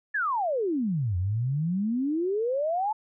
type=exponential two-way sweep; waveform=sine; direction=down then up; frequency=1781 to 86.4 to 885 Hz; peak=-24 dBFS; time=0.14-2.93 s; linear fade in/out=10 ms; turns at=1.17 s; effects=none